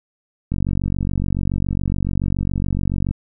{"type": "click train", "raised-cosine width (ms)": 5, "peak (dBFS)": -9, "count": 123, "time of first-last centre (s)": [0.52, 3.11], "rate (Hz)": 47.1, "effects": []}